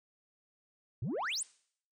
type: exponential sweep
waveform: sine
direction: up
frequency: 100 to 9840 Hz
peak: -30 dBFS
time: 1.02-1.43 s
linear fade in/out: 5 ms
effects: noise-tail reverb RT60 0.6 s tail -25 dB re dry + tanh soft clip ceiling -32 dBFS